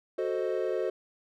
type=chord; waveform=triangle; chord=F# diminished seventh; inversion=none; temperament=equal; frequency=370 / 440 / 523.3 / 622.3 Hz; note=F#4 / A4 / C5 / Eb5; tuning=0 / 0 / 0 / 0 cents; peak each=-30 / -31 / -31 / -34 dBFS; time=0.18-0.9 s; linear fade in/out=5 ms; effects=none